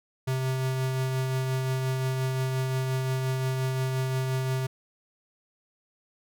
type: tone with tremolo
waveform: square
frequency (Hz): 130.81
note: C3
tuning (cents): 0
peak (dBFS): -25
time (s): 0.27-4.67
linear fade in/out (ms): 10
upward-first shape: triangle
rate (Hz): 5.7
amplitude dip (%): 30
effects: none